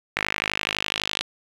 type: tone with band-pass filter sweep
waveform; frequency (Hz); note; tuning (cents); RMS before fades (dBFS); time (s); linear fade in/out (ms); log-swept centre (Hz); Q
sawtooth; 51.91; G#1; 0; -28; 0.16-1.22; 10; 2100 to 3500; 2.6
effects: 8-bit